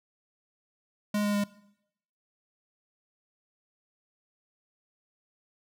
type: tone with pitch steps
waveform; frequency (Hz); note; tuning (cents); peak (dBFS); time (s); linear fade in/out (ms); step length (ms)
square; 207.7 / 205.8 / 203.9; G#3 / G#3 / G#3; 0 / -16 / -32; -26; 1.14-1.44; 5; 100
effects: noise-tail reverb RT60 0.8 s tail -20 dB re dry